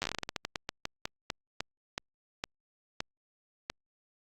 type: slowing click train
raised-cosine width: 0.2 ms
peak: -15 dBFS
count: 23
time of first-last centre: 0.02-3.7 s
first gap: 9 ms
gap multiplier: 1.23
effects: Opus 48 kbps